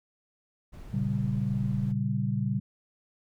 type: noise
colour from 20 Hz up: brown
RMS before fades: -44 dBFS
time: 0.72-1.93 s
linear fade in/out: 20 ms
type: chord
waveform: sine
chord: G diminished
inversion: first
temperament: equal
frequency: 116.54 / 138.59 / 196 Hz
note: Bb2 / Db3 / G3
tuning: 0 / 0 / 0 cents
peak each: -30 dBFS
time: 0.93-2.6 s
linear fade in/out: 10 ms
effects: none